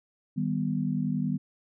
sine chord, Eb augmented, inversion none, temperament equal, 155.56 / 196 / 246.9 Hz, Eb3 / G3 / B3, 0 / 0 / 0 cents, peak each -30 dBFS, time 0.36-1.38 s, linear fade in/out 20 ms, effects none

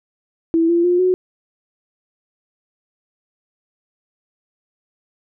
sine tone with pitch steps, 329.6 / 341.8 / 354.5 / 367.6 Hz, E4 / F4 / F4 / F#4, 0 / -37 / +26 / -11 cents, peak -12 dBFS, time 0.54-1.14 s, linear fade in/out 0 ms, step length 150 ms, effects none

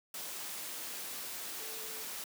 sine tone in noise, 440 Hz, A4, in tune, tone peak -52 dBFS, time 1.6-2.03 s, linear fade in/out 2 ms, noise white, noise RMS -42 dBFS, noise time 0.14-2.24 s, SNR -13 dB, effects high-pass 200 Hz 12 dB/octave

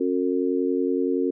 harmonic tone, 90.7 Hz, F#2, 34 cents flat, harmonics 3 / 4 / 5, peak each -24 / -25 / -26 dBFS, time 0-1.31 s, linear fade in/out 10 ms, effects none

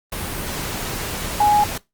sine tone in noise, 833 Hz, G#5, 5 cents sharp, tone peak -12 dBFS, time 1.4-1.64 s, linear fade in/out 5 ms, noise pink, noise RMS -27 dBFS, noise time 0.12-1.78 s, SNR +12 dB, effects noise-tail reverb RT60 0.2 s tail -21 dB re dry + Opus 32 kbps

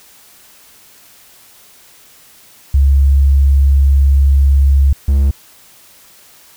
sine / triangle tone pair in turn, 69 / 69 Hz, C#2 / C#2, -7 / -7 cents, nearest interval unison, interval 0 cents, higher neither, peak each -6 dBFS, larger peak neither, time 2.74-4.93 / 5.08-5.31 s, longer first, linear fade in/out 5 ms, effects white hiss -44 dBFS RMS until 6.56 s

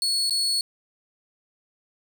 35% pulse tone with dropouts, 4381 Hz, C#8, 21 cents flat, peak -20 dBFS, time 0.02-0.61 s, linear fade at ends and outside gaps 1 ms, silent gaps 0.297-0.307 s, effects 9-bit

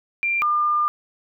sine tone pair in turn, 2375 / 1202.7 Hz, D7 / D6, +19 / +41 cents, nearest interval octave, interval 1178 cents, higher first, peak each -19 / -17 dBFS, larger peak second, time 0.23-0.42 / 0.42-0.88 s, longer second, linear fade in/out 0 ms, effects none

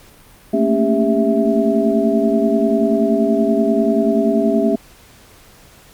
sine tone cluster, 219.3 / 229.7 / 278.3 / 399 / 658 Hz, A3 / A#3 / C#4 / G4 / E5, -6 / -25 / +7 / +31 / -3 cents, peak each -19 dBFS, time 0.53-4.76 s, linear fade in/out 10 ms, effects pink hiss -46 dBFS RMS until 5.93 s + Opus 48 kbps

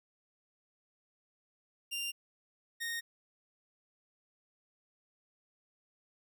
sawtooth tone pair in turn, 2790 / 1855.1 Hz, F7 / A#6, -2 / -9 cents, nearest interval perfect fifth, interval 707 cents, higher first, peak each -32 / -32 dBFS, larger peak neither, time 1.91-2.12 / 2.8-3.01 s, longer neither, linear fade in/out 20 ms, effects none

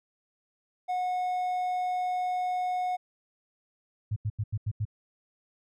triangle tone, 729 Hz, F#5, 26 cents flat, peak -25 dBFS, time 0.88-2.97 s, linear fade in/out 20 ms
sine tone bursts, 106.1 Hz, G#2, 38 cents sharp, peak -26 dBFS, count 6, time 4.11-4.853 s, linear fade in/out 10 ms, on 53 ms, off 85 ms
effects none

